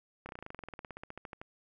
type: slowing click train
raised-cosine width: 0.5 ms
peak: -28 dBFS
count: 23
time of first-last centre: 0.26-1.415 s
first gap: 30 ms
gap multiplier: 1.05
effects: none